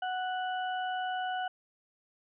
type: harmonic tone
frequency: 740 Hz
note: F#5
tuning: in tune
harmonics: 1 / 2 / 4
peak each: -32 / -38 / -44 dBFS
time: 0.02-1.48 s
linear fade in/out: 5 ms
effects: none